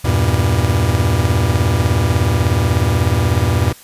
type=chord; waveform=45% pulse; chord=E diminished; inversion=none; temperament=just; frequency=82.41 / 98.89 / 118.67 Hz; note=E2 / G2 / Bb2; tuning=0 / +16 / +31 cents; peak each=-17 dBFS; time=0.04-3.73 s; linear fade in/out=10 ms; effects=white hiss -41 dBFS RMS until 3.83 s + resampled to 32000 Hz

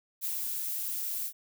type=noise with ADSR envelope; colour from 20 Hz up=violet; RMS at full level=-32 dBFS; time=0.21-1.33 s; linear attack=39 ms; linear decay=70 ms; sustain=-2 dB; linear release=75 ms; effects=none

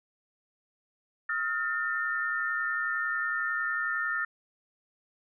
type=tone cluster; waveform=sine; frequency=1280 / 1411 / 1802 Hz; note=D#6 / F6 / A6; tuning=+49 / +17 / +41 cents; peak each=-36 / -32 / -30 dBFS; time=1.29-4.25 s; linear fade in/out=5 ms; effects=none

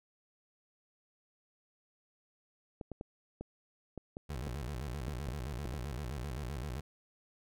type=clicks; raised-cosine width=2 ms; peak=-28 dBFS; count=11; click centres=2.812 / 2.917 / 3.011 / 3.41 / 3.977 / 4.169 / 4.471 / 5.082 / 5.287 / 5.654 / 5.74 s
type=tone with vibrato; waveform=25% pulse; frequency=66.6 Hz; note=C2; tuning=31 cents sharp; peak=-34 dBFS; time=4.29-6.81 s; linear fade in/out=10 ms; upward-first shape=square; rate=7.7 Hz; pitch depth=190 cents each way
effects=none

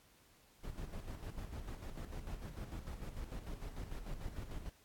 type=noise with tremolo; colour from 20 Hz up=brown; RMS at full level=-43 dBFS; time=0.63-4.7 s; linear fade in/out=10 ms; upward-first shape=square; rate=6.7 Hz; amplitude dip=55%; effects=pink hiss -67 dBFS RMS until 4.84 s + AAC 64 kbps

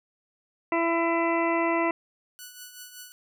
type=harmonic tone; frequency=334.6 Hz; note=E4; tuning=26 cents sharp; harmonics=1 / 2 / 3 / 4 / 6 / 7 / 8; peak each=-26 / -28 / -28 / -36 / -31 / -39 / -37 dBFS; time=0.72-1.91 s; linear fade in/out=2 ms
type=tone with tremolo; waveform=5% pulse; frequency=1480 Hz; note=F#6; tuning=in tune; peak=-28 dBFS; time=2.39-3.12 s; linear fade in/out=0 ms; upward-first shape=triangle; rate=5.3 Hz; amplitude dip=65%
effects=none

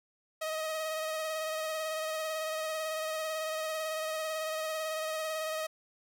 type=tone with vibrato; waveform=sawtooth; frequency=630 Hz; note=D#5; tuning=21 cents sharp; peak=-29 dBFS; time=0.41-5.67 s; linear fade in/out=10 ms; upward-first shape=triangle; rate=18 Hz; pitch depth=30 cents each way; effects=none

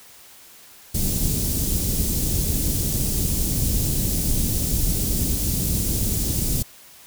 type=band-stop noise; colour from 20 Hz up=pink; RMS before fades=-22 dBFS; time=0.94-6.63 s; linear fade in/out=10 ms; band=240 to 7200 Hz; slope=12 dB/octave; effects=white hiss -47 dBFS RMS until 7.06 s

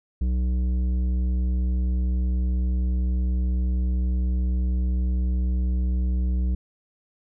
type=tone with tanh clipping; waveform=sine; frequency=62.1 Hz; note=B1; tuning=10 cents sharp; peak=-22 dBFS; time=0.21-6.55 s; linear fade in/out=5 ms; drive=10 dB; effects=none

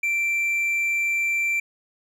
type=tone; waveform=triangle; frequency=2349 Hz; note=D7; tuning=in tune; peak=-19 dBFS; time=0.03-1.6 s; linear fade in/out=5 ms; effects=none

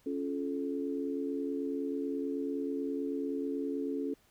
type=chord; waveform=sine; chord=Db augmented; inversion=none; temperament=just; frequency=277.2 / 346.5 / 433.1 Hz; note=Db4 / F4 / A4; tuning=0 / -14 / -27 cents; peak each=-34 / -40 / -37 dBFS; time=0.06-4.14 s; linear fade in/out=5 ms; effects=pink hiss -67 dBFS RMS until 4.3 s

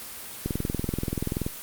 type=click train; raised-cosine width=3 ms; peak=-14 dBFS; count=22; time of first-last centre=0.46-1.465 s; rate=20.9 Hz; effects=white hiss -39 dBFS RMS until 1.62 s + Opus 32 kbps

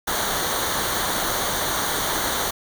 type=noise with comb filter; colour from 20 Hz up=pink; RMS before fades=-24 dBFS; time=0.07-2.51 s; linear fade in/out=10 ms; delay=0.39 ms; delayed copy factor=-0.7; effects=none

